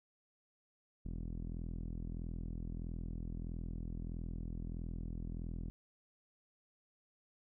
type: tone with low-pass filter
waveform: sawtooth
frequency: 41.56 Hz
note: E1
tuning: 15 cents sharp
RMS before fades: -42 dBFS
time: 1.05-5.7 s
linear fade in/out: 0 ms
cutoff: 240 Hz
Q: 1.6
effects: none